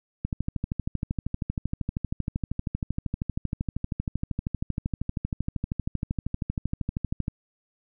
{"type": "click train", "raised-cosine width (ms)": 5, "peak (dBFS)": -15, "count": 91, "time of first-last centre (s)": [0.25, 7.281], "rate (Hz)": 12.8, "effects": []}